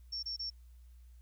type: tone bursts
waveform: sine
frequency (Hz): 5460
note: F8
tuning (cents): -40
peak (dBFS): -36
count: 3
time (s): 0.12-0.502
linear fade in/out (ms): 10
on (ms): 110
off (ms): 26
effects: added 60 Hz sine -53 dBFS peak until 1.21 s + white hiss -75 dBFS RMS until 1.21 s